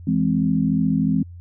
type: chord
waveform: sine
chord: E augmented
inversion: none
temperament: equal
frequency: 164.81 / 207.7 / 261.6 Hz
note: E3 / G#3 / B#3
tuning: 0 / 0 / 0 cents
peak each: -21 dBFS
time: 0.07-1.23 s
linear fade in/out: 5 ms
effects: added 87 Hz sine -36 dBFS peak until 1.4 s